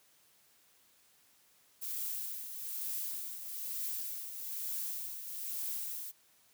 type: noise with tremolo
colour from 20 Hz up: violet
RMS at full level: -37 dBFS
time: 1.81-6.12 s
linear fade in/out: 20 ms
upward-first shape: triangle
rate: 1.1 Hz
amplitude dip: 60%
effects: white hiss -67 dBFS RMS until 6.53 s + high-pass 60 Hz 12 dB/octave